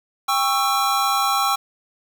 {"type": "chord", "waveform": "square", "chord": "C# diminished", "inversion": "second", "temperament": "just", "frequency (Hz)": [798.3, 1108.7, 1330.5], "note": ["G5", "C#6", "E6"], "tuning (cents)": [31, 0, 16], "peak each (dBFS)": -23, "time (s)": [0.28, 1.56], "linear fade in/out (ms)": 10, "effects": ["7-bit"]}